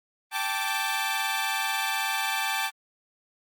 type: chord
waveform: 15% pulse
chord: G suspended second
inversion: none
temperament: equal with one note detuned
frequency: 784 / 880 / 1165.9 Hz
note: G5 / A5 / D6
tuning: 0 / 0 / -13 cents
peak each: -24 / -23 / -26 dBFS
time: 0.31-2.71 s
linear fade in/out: 50 ms
effects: Opus 32 kbps